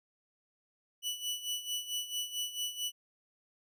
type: tone with tremolo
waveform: sawtooth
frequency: 2960 Hz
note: F#7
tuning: in tune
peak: -29 dBFS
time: 1.02-2.92 s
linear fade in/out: 50 ms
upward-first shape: sine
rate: 4.5 Hz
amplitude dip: 75%
effects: none